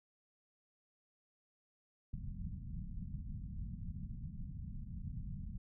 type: low-pass noise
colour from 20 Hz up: pink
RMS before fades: -44 dBFS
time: 2.13-5.58 s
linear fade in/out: 2 ms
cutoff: 210 Hz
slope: 48 dB/octave
effects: none